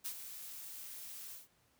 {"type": "noise with ADSR envelope", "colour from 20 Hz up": "blue", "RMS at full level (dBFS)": -39, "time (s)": [0.04, 1.48], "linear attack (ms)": 20, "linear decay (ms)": 74, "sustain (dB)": -9, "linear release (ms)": 160, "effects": ["pink hiss -72 dBFS RMS until 1.79 s", "high-pass 60 Hz 12 dB/octave"]}